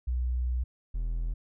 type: tone pair in turn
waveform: sine / triangle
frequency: 61.8 / 41.25 Hz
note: B1 / E1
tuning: +2 / +2 cents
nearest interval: perfect fifth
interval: 700 cents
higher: first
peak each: -26 dBFS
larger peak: neither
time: 0.07-0.64 / 0.94-1.34 s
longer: first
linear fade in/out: 10 ms
effects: none